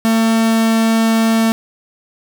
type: tone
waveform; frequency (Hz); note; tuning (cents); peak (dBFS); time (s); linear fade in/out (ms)
45% pulse; 224.9; A3; +38; -11; 0.05-1.52; 0
effects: none